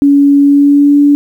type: tone with pitch glide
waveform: sine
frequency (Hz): 282.8 to 287.9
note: C#4 to D4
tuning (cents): +35 to -34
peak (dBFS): -3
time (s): 0.02-1.15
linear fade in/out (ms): 0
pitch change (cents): +31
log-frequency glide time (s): 0.41-0.99
effects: 7-bit